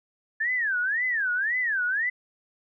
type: tone with vibrato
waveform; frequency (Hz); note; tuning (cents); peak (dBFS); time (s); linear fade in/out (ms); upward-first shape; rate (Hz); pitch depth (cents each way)
sine; 1712; A6; -48; -23; 0.4-2.1; 10; sine; 1.9; 290
effects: none